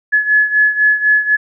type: beating tone pair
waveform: sine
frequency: 1704 / 1708 Hz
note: G#6 / G#6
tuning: +44 / +48 cents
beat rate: 4 Hz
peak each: -11 / -15 dBFS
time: 0.12-1.37 s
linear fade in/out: 20 ms
effects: none